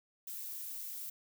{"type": "noise", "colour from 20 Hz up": "violet", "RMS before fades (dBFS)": -43, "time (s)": [0.27, 1.1], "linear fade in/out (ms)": 5, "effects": []}